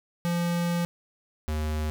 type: tone pair in turn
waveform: square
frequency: 172.4 / 76.8 Hz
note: F3 / D#2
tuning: -22 / -22 cents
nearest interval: octave + major second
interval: 1400 cents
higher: first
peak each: -25 / -27 dBFS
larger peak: first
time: 0.25-0.85 / 1.48-1.9 s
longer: first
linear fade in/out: 0 ms
effects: none